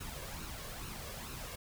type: noise with flanger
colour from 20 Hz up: pink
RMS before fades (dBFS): -44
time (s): 0-1.56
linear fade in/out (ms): 10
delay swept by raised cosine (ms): 0.73 to 1.83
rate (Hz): 2.3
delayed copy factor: +0.55
effects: none